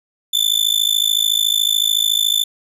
40% pulse tone with amplitude modulation, 3520 Hz, A7, in tune, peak -9 dBFS, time 0.33-2.44 s, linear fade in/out 10 ms, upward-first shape sine, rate 53.8 Hz, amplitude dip 95%, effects none

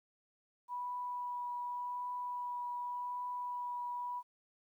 sine tone with vibrato, 980 Hz, B5, 14 cents flat, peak -37 dBFS, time 0.68-4.23 s, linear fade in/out 50 ms, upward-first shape triangle, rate 0.87 Hz, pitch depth 12 cents each way, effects 12-bit

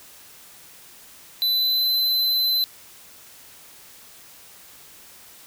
square tone with pitch glide, 4000 to 4044 Hz, B7 to B7, +21 to +40 cents, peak -19 dBFS, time 1.42-2.64 s, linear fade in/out 0 ms, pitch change +19 cents, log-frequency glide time 1.53-1.87 s, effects white hiss -47 dBFS RMS until 5.46 s

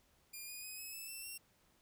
5% pulse tone with pitch steps, 2413 / 2464 / 2515 / 2568 / 2622 / 2677 / 2734 Hz, D7 / D#7 / D#7 / E7 / E7 / E7 / F7, +46 / -17 / +18 / -46 / -10 / +26 / -37 cents, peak -37 dBFS, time 0.33-1.38 s, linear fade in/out 10 ms, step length 150 ms, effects pink hiss -72 dBFS RMS until 1.81 s

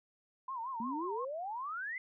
sine tone with vibrato, 987.8 Hz, B5, in tune, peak -37 dBFS, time 0.48-1.25 s, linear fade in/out 5 ms, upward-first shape sine, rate 5.7 Hz, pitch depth 160 cents each way
sine exponential sweep, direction up, 220.1 to 2093 Hz, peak -37 dBFS, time 0.8-1.98 s, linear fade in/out 2 ms
effects none

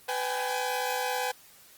sawtooth tone cluster, 501 / 779 / 837 Hz, B4 / G5 / G#5, +25 / -11 / +13 cents, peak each -29 dBFS, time 0.08-1.32 s, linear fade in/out 10 ms, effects white hiss -55 dBFS RMS until 1.77 s + Opus 24 kbps

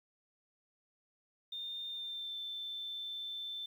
sine tone with pitch glide, 3623 to 3542 Hz, A7 to A7, +50 to +11 cents, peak -39 dBFS, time 1.52-3.66 s, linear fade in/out 5 ms, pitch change -39 cents, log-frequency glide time 1.88-2.37 s, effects 11-bit

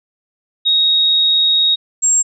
sine tone pair in turn, 3764 / 7528 Hz, A#7 / A#8, +16 / +16 cents, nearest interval octave, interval 1200 cents, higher second, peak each -10 dBFS, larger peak neither, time 0.65-1.76 / 2.02-2.23 s, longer first, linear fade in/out 20 ms, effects none

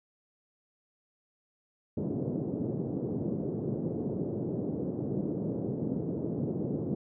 pink band-pass noise, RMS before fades -33 dBFS, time 1.97-6.95 s, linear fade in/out 5 ms, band 130 to 450 Hz, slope 24 dB/octave, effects none

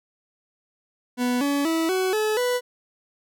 40% pulse tone with pitch steps, 246.9 / 283.6 / 325.8 / 374.2 / 429.9 / 493.8 Hz, B3 / C#4 / E4 / F#4 / A4 / B4, 0 / +40 / -20 / +20 / -40 / 0 cents, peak -20 dBFS, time 1.17-2.61 s, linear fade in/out 50 ms, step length 240 ms, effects none

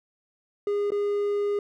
triangle tone with dropouts, 408.9 Hz, G#4, 27 cents flat, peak -21 dBFS, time 0.67-1.59 s, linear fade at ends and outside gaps 2 ms, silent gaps 0.905-0.919 s, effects none

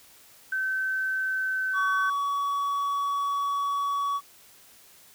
sine tone with pitch glide, 1537 to 1525.5 Hz, G6 to G6, -35 to -48 cents, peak -25 dBFS, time 0.52-2.1 s, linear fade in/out 5 ms, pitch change -13 cents, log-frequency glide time 1.16-1.95 s
triangle tone, 1130 Hz, C#6, 33 cents sharp, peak -23 dBFS, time 1.73-4.21 s, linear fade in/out 50 ms
effects white hiss -54 dBFS RMS until 5.14 s

